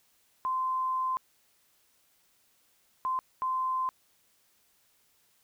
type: tone bursts at uneven times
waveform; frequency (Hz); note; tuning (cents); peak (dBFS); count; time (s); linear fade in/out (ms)
sine; 1036; C6; -17; -27; 3; 0.45-1.17 / 3.05-3.19 / 3.42-3.89; 0
effects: white hiss -68 dBFS RMS until 5.43 s